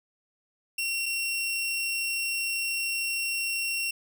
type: tone pair in turn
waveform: sawtooth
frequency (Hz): 2733 / 2733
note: F7 / F7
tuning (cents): -38 / -38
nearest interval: unison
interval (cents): 0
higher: neither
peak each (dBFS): -24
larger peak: neither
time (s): 0.78-1.06 / 1.06-3.91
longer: second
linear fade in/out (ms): 5
effects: none